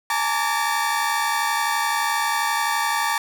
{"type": "tone cluster", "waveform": "30% pulse", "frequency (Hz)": [840, 912, 1157, 1773], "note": ["G#5", "A#5", "D6", "A6"], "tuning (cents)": [19, -38, -26, 13], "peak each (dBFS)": [-24, -21, -23, -28], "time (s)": [0.1, 3.18], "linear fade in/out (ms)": 2, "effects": []}